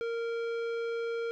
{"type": "tone with tanh clipping", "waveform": "triangle", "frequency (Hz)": 463.4, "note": "A#4", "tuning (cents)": -10, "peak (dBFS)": -33, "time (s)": [0.01, 1.31], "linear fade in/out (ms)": 0, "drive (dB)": 18, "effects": []}